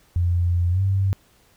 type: tone with pitch glide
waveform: sine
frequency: 87.31 to 96.88 Hz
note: F2 to G2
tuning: 0 to -20 cents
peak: -17 dBFS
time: 0.16-1.13 s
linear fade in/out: 0 ms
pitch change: +180 cents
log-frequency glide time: 0.7-0.81 s
effects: pink hiss -58 dBFS RMS until 1.56 s